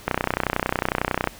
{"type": "click train", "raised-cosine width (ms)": 0.5, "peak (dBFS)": -5, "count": 38, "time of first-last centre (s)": [0.08, 1.274], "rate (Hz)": 31, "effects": ["pink hiss -44 dBFS RMS until 1.39 s"]}